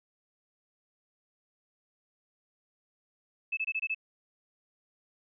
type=tone bursts; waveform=sine; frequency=2610 Hz; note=E7; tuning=18 cents flat; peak=-28 dBFS; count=6; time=3.52-3.947 s; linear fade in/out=10 ms; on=52 ms; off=23 ms; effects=none